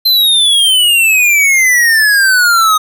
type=exponential sweep; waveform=square; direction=down; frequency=4136 to 1244.5 Hz; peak=-7 dBFS; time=0.05-2.78 s; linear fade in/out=10 ms; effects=none